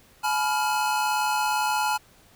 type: chord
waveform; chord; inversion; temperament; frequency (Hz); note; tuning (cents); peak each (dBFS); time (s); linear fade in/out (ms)
square; F diminished; first; equal with one note detuned; 850.5 / 987.8 / 1396.9; Ab5 / Cb6 / F6; +41 / 0 / 0; -25 / -30 / -30; 0.23-1.98; 20
effects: pink hiss -56 dBFS RMS until 2.35 s